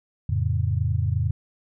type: chord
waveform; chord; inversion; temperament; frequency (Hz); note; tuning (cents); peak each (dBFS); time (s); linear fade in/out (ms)
sine; F augmented; none; equal; 87.31 / 110 / 138.59; F2 / A2 / C#3; 0 / 0 / 0; -24 / -24 / -27; 0.29-1.31; 5
effects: none